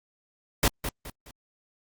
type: noise with echo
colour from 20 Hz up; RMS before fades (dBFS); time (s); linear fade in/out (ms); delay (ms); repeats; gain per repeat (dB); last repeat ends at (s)
pink; -21; 0.63-0.68; 2; 210; 3; -9; 1.31
effects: Opus 48 kbps